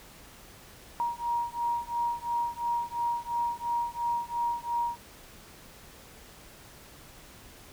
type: beating tone pair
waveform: sine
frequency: 945 / 947.9 Hz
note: A#5 / A#5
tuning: +23 / +29 cents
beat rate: 2.9 Hz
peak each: -31 dBFS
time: 1-4.97 s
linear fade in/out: 0 ms
effects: pink hiss -51 dBFS RMS until 7.72 s